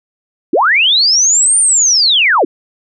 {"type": "linear two-way sweep", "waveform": "sine", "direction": "up then down", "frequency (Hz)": [254.9, 9170, 254.9], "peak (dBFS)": -7, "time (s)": [0.53, 2.45], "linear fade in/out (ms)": 5, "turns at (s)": 1.59, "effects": []}